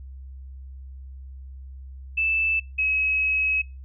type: tone pair in turn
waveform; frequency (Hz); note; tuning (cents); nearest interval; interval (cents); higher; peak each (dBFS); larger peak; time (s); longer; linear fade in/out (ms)
sine; 2637 / 2560; E7 / D#7; 0 / +49; minor second; 51; first; -20; neither; 2.17-2.6 / 2.78-3.62; second; 10
effects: noise-tail reverb RT60 0.3 s tail -26 dB re dry + added 66 Hz sine -37 dBFS peak until 3.84 s